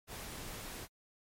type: noise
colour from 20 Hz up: pink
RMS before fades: -45 dBFS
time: 0.07-0.88 s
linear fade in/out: 50 ms
effects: MP3 64 kbps